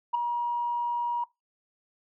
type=tone with ADSR envelope; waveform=sine; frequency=955 Hz; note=A#5; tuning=42 cents sharp; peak=-18 dBFS; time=0.13-1.24 s; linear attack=18 ms; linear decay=6 ms; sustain=-7 dB; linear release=4 ms; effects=noise-tail reverb RT60 0.2 s tail -21 dB re dry + tanh soft clip ceiling -19 dBFS